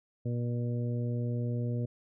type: harmonic tone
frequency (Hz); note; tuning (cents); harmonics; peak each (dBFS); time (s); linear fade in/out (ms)
120; B2; -49; 1 / 2 / 3 / 4 / 5; -30 / -37 / -44 / -42 / -47; 0.25-1.86; 10
effects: none